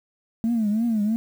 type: tone with vibrato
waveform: sine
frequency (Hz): 220.7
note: A3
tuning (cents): +5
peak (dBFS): -18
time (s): 0.44-1.16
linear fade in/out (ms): 0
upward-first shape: triangle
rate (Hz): 3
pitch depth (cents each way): 150
effects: tanh soft clip ceiling -16 dBFS + 8-bit